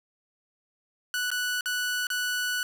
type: tone with dropouts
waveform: sawtooth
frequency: 1480 Hz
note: F#6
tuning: in tune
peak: -23 dBFS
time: 1.14-2.63 s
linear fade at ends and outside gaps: 1 ms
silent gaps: 1.304-1.315 / 1.609-1.658 / 2.069-2.102 s
effects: none